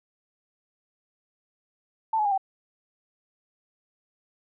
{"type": "tone with pitch steps", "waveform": "sine", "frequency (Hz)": [887, 847.4, 809.6, 773.5], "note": ["A5", "G#5", "G#5", "G5"], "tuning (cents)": [14, 35, -44, -23], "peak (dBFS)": -21, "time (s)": [2.13, 2.378], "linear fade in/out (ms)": 5, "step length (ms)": 62, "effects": []}